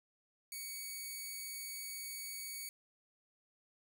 5% pulse tone, 2243 Hz, C#7, 20 cents sharp, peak -33 dBFS, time 0.52-2.69 s, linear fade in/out 2 ms, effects none

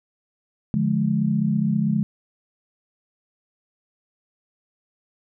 sine chord, D diminished, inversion none, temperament just, 146.83 / 176.2 / 211.4 Hz, D3 / F3 / Ab3, 0 / +16 / +31 cents, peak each -24 / -24 / -21 dBFS, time 0.74-2.03 s, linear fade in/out 0 ms, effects none

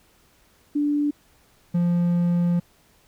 sine / triangle tone pair in turn, 292.4 / 173.86 Hz, D4 / F3, -7 / -7 cents, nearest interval major sixth, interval 900 cents, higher first, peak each -19 / -16 dBFS, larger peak second, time 0.75-1.11 / 1.74-2.6 s, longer second, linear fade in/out 10 ms, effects pink hiss -59 dBFS RMS until 3.07 s

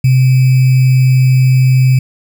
sine tone with sample-and-hold, 129.5 Hz, C3, 17 cents flat, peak -5 dBFS, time 0.04-1.99 s, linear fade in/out 5 ms, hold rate 2450 Hz, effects none

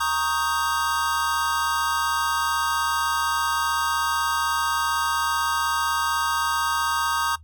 square chord, Eb dominant seventh, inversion second, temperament equal, 932.3 / 1108.7 / 1244.5 / 1568 Hz, Bb5 / Db6 / Eb6 / G6, 0 / 0 / 0 / 0 cents, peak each -28 / -29 / -27 / -29 dBFS, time 0-7.36 s, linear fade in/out 10 ms, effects noise-tail reverb RT60 0.1 s tail -18 dB re dry + added 79 Hz sine -44 dBFS peak until 7.43 s

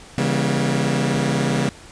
sawtooth chord, C# diminished seventh, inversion none, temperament just, 138.59 / 166.31 / 199.57 / 239.5 Hz, C#3 / E3 / G3 / Bb3, 0 / +16 / +31 / +47 cents, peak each -18 / -21 / -20 / -20 dBFS, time 0.18-1.69 s, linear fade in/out 0 ms, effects pink hiss -43 dBFS RMS until 1.91 s + resampled to 22050 Hz

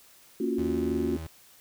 sine chord, Gb major seventh, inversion first, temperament just, 231.2 / 277.5 / 346.9 / 370 Hz, Bb3 / Db4 / F4 / Gb4, -14 / +2 / -12 / 0 cents, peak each -31 dBFS, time 0.4-1.17 s, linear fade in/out 5 ms
35% pulse tone with vibrato, 80.9 Hz, E2, 32 cents flat, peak -34 dBFS, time 0.58-1.27 s, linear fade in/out 5 ms, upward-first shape triangle, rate 12 Hz, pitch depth 28 cents each way
effects white hiss -56 dBFS RMS until 1.6 s

